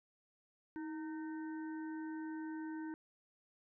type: harmonic tone with a mistuned harmonic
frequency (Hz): 305.9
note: D#4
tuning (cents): -29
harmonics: 1 / 3 / 5 / 6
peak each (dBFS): -41 / -53 / -55 / -61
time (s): 0.76-2.94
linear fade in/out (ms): 0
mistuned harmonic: 1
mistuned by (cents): +59
effects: none